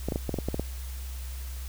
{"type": "clicks", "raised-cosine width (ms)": 2, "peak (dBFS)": -15, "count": 9, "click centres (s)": [0.086, 0.122, 0.159, 0.293, 0.342, 0.387, 0.486, 0.544, 0.596], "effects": ["added 64 Hz sine -34 dBFS peak until 1.68 s", "white hiss -47 dBFS RMS until 1.68 s"]}